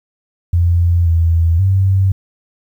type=tone with pitch steps; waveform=sine; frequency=86.2 / 83.2 / 96 Hz; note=F2 / E2 / G2; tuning=-22 / +17 / -36 cents; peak=-9 dBFS; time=0.53-2.12 s; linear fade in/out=5 ms; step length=530 ms; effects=8-bit